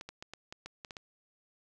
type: clicks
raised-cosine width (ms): 0.2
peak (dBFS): -26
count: 9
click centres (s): 0.011 / 0.09 / 0.225 / 0.336 / 0.525 / 0.66 / 0.848 / 0.908 / 0.968
effects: none